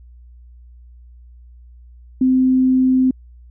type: tone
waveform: sine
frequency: 258.5 Hz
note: C4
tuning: 21 cents flat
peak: -11 dBFS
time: 2.21-3.11 s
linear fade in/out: 5 ms
effects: added 60 Hz sine -40 dBFS peak until 3.5 s